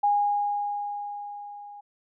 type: tone with level ramp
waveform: sine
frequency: 820 Hz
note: G#5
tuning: 22 cents flat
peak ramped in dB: -18 to -41 dBFS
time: 0.03-1.81 s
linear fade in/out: 10 ms
effects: none